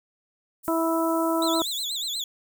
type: high-pass noise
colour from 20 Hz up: pink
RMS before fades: -41 dBFS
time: 0.63-1.85 s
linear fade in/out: 20 ms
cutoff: 8400 Hz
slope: 24 dB/octave
type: harmonic tone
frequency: 328.3 Hz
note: E4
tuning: 7 cents flat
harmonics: 1 / 2 / 3 / 4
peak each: -24 / -27 / -29 / -30 dBFS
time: 0.68-1.62 s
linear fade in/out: 0 ms
type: tone with vibrato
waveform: 35% pulse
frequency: 3729 Hz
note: A#7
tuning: in tune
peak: -26 dBFS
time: 1.42-2.24 s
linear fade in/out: 2 ms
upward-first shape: sine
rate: 8.3 Hz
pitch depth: 180 cents each way
effects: none